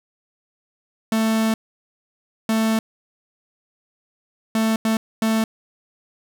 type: tone bursts at uneven times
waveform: 45% pulse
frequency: 221.7 Hz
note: A3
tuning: 13 cents sharp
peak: -17 dBFS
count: 5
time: 1.12-1.54 / 2.49-2.79 / 4.55-4.76 / 4.85-4.97 / 5.22-5.44 s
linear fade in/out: 2 ms
effects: none